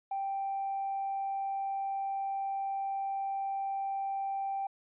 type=tone with hard clipping; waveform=sine; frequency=784 Hz; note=G5; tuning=in tune; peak=-32 dBFS; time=0.11-4.67 s; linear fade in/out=5 ms; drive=1 dB; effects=resampled to 8000 Hz